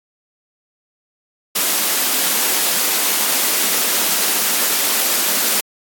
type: high-pass noise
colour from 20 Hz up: white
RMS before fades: -17 dBFS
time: 1.55-5.61 s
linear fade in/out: 10 ms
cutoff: 180 Hz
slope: 48 dB/octave
effects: AAC 64 kbps